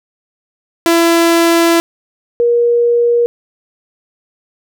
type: tone pair in turn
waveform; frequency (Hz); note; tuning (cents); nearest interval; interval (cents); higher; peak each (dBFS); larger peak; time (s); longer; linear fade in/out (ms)
sawtooth / sine; 335.8 / 474.9; E4 / A#4; +32 / +32; tritone; 600; second; -4 / -8; first; 0.86-1.8 / 2.4-3.26; first; 0
effects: none